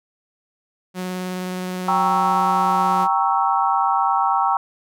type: tone with vibrato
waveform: sawtooth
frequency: 183.2 Hz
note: F#3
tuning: 17 cents flat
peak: -21 dBFS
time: 0.94-3.08 s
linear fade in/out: 50 ms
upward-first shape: sine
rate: 19 Hz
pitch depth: 10 cents each way
type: chord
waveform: sine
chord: G diminished seventh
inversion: none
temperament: equal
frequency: 784 / 932.3 / 1108.7 / 1318.5 Hz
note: G5 / Bb5 / Db6 / Fb6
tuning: 0 / 0 / 0 / 0 cents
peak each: -20 / -21 / -22 / -23 dBFS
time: 1.88-4.57 s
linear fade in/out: 2 ms
effects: none